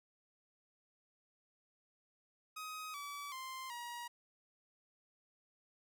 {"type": "tone with pitch steps", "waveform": "sawtooth", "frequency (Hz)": [1259, 1147.9, 1046.5, 954.1], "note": ["D#6", "D6", "C6", "A#5"], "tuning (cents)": [20, -40, 0, 40], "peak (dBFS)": -40, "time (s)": [2.56, 4.08], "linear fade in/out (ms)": 10, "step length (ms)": 380, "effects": []}